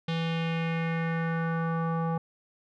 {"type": "tone with low-pass filter sweep", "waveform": "square", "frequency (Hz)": 164.81, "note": "E3", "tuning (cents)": 0, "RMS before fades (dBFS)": -29, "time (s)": [0.08, 2.18], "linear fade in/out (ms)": 5, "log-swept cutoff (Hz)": [3500, 980], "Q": 2.8, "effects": []}